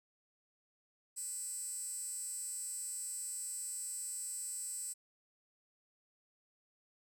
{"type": "tone with high-pass filter", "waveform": "15% pulse", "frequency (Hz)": 497.5, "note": "B4", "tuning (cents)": 13, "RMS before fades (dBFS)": -42, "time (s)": [1.16, 4.94], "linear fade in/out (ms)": 20, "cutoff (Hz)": 8100, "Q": 7.3, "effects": []}